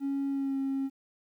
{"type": "tone with pitch glide", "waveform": "triangle", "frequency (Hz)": [276.6, 270.9], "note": ["C#4", "C#4"], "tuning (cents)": [-4, -40], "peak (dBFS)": -25, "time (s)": [0, 0.9], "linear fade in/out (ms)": 50, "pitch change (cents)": -36, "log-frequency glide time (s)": [0.29, 0.57], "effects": ["tanh soft clip ceiling -24 dBFS", "11-bit"]}